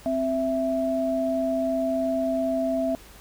sine tone pair together, 261.9 / 661 Hz, C4 / E5, +2 / +5 cents, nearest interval octave + major third, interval 1603 cents, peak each -26 / -24 dBFS, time 0.06-2.95 s, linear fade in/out 0 ms, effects added 50 Hz sine -50 dBFS peak until 3.2 s + pink hiss -49 dBFS RMS until 3.2 s

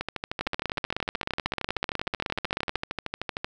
two click trains, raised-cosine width 0.3 ms, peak -11 / -13 dBFS, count 39 / 46, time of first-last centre 0.41-2.756 / 0.01-3.445 s, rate 16.2 / 13.1 Hz, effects none

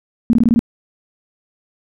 sine tone bursts, 233.1 Hz, A#3, in tune, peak -8 dBFS, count 6, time 0.3-0.592 s, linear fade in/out 0 ms, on 32 ms, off 20 ms, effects none

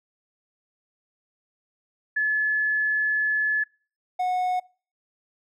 sine / triangle tone pair in turn, 1718 / 731.4 Hz, A6 / F#5, -42 / -20 cents, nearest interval octave + minor third, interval 1478 cents, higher first, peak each -20 dBFS, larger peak neither, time 2.16-3.64 / 4.19-4.6 s, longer first, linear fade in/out 10 ms, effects noise-tail reverb RT60 0.4 s tail -24 dB re dry

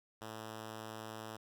5% pulse tone, 110 Hz, A2, in tune, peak -33 dBFS, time 0.21-1.37 s, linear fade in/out 10 ms, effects none

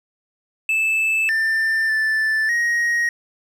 triangle tone with pitch steps, 2628 / 1786 / 1759 / 1882 Hz, E7 / A6 / A6 / A#6, -6 / +25 / -1 / +16 cents, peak -15 dBFS, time 0.69-3.09 s, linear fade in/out 2 ms, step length 600 ms, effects none

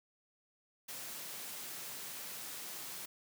white high-pass noise, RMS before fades -45 dBFS, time 0.88-3.06 s, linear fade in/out 10 ms, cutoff 110 Hz, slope 48 dB/octave, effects none

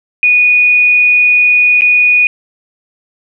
sine tone with dropouts, 2466 Hz, D#7, 16 cents flat, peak -5 dBFS, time 0.23-2.27 s, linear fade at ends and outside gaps 1 ms, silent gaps 1.809-1.819 s, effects none

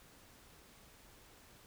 silence, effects pink hiss -61 dBFS RMS until 1.66 s

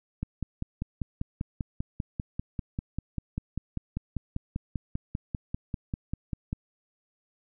click train, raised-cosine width 5 ms, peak -18 dBFS, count 33, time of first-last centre 0.23-6.529 s, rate 5.08 Hz, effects none

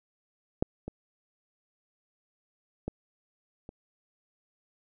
clicks, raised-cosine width 2 ms, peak -11 / -23 / -19 / -29 dBFS, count 4, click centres 0.625 / 0.88 / 2.88 / 3.691 s, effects none

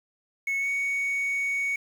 sine tone with pitch glide, 2199 to 2232 Hz, C#7 to C#7, -14 to +11 cents, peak -22 dBFS, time 0.47-1.76 s, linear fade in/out 5 ms, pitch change +25 cents, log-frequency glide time 0.58-0.68 s, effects tanh soft clip ceiling -24 dBFS + 8-bit

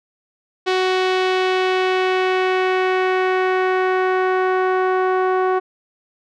sawtooth tone with low-pass filter sweep, 372.1 Hz, F#4, 10 cents sharp, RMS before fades -18 dBFS, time 0.66-5.6 s, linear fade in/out 20 ms, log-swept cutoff 3900 to 1200 Hz, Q 1.4, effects none

